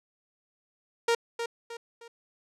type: tone with echo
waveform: sawtooth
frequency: 466 Hz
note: A#4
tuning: 1 cent flat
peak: -18 dBFS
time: 1.08-1.15 s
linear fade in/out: 5 ms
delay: 310 ms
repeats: 3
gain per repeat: -8 dB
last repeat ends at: 2.08 s
effects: low-pass 8000 Hz 12 dB/octave